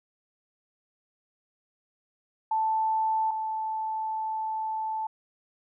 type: tone pair in turn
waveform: sine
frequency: 880 / 876.7 Hz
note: A5 / A5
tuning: 0 / -7 cents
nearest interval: unison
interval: 7 cents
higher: first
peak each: -23 / -28 dBFS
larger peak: first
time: 2.51-3.31 / 3.31-5.07 s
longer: second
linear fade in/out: 5 ms
effects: none